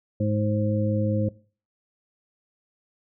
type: harmonic tone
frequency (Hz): 105.5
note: G#2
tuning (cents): +28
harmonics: 1 / 2 / 3 / 5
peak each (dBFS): -24 / -26 / -31 / -29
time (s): 0.2-1.29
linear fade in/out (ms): 5
effects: noise-tail reverb RT60 0.4 s tail -20 dB re dry